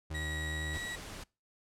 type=tone with vibrato; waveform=35% pulse; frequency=77.78 Hz; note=D#2; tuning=in tune; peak=-35 dBFS; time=0.1-0.78 s; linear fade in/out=10 ms; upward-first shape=sine; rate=9.8 Hz; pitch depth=20 cents each way
type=tone with pitch glide; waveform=35% pulse; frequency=1914 to 1926.2 Hz; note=A#6 to B6; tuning=+45 to -44 cents; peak=-36 dBFS; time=0.14-0.96 s; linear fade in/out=10 ms; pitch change=+11 cents; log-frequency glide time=0.49-0.82 s
type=noise; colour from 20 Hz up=pink; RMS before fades=-45 dBFS; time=0.73-1.24 s; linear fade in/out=10 ms
effects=noise-tail reverb RT60 0.3 s tail -25 dB re dry + low-pass 10000 Hz 12 dB/octave